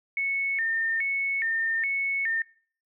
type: tone with vibrato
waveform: sine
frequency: 2000 Hz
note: B6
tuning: 21 cents sharp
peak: -24 dBFS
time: 0.17-2.42 s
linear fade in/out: 2 ms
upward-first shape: square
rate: 1.2 Hz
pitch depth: 170 cents each way
effects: noise-tail reverb RT60 0.5 s tail -23 dB re dry